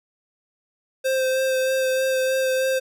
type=tone with vibrato; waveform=square; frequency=523.3 Hz; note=C5; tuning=in tune; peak=-20 dBFS; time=1.04-2.8 s; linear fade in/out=20 ms; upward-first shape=sine; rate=3.2 Hz; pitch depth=15 cents each way; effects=none